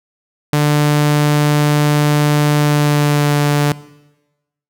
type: tone with pitch glide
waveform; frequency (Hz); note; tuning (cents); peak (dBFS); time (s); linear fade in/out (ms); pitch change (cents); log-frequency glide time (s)
sawtooth; 148.1 to 146.06; D3 to D3; +15 to -9; -7; 0.53-3.72; 2; -24; 2.57-3.36
effects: noise-tail reverb RT60 1.0 s tail -19 dB re dry